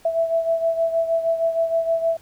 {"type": "beating tone pair", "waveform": "sine", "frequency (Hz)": [659.3, 665.7], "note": ["E5", "E5"], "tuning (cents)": [0, 17], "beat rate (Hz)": 6.4, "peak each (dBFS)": [-19, -25], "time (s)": [0.05, 2.17], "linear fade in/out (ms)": 5, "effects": ["pink hiss -53 dBFS RMS until 2.21 s"]}